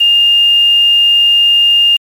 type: tone with quantisation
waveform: sine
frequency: 2817 Hz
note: F7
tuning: 14 cents sharp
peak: -5 dBFS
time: 0-1.97 s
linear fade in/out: 10 ms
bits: 5
effects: MP3 96 kbps